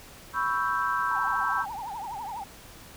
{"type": "chord", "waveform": "sine", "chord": "C# half-diminished seventh", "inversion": "third", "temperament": "equal", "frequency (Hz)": [987.8, 1108.7, 1318.5, 1568], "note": ["B5", "C#6", "E6", "G6"], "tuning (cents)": [0, 0, 0, 0], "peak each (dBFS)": -30, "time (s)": [0.33, 1.66], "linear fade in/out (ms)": 50}
{"type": "tone with vibrato", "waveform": "sine", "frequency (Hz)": 866, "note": "A5", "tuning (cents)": -28, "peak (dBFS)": -33, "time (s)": [1.11, 2.44], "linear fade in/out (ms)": 5, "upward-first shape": "triangle", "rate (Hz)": 12, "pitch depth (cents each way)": 220}
{"effects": ["pink hiss -48 dBFS RMS until 2.96 s"]}